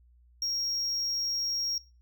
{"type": "tone", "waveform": "triangle", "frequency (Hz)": 5588, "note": "F8", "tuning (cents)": 0, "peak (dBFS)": -27, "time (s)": [0.42, 1.78], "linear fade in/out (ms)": 2, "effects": ["noise-tail reverb RT60 0.3 s tail -20 dB re dry", "added 60 Hz sine -57 dBFS peak until 2.01 s"]}